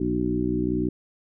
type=harmonic tone with a mistuned harmonic; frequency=61 Hz; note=B1; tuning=21 cents flat; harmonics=1 / 2 / 3 / 4 / 5 / 6; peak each=-33 / -33 / -30 / -29 / -26 / -29 dBFS; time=0-0.89 s; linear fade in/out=5 ms; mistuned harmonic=6; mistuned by=+21 cents; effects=none